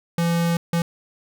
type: tone bursts at uneven times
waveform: square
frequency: 169.4 Hz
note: E3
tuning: 48 cents sharp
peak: -19 dBFS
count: 2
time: 0.18-0.57 / 0.73-0.82 s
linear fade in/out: 2 ms
effects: none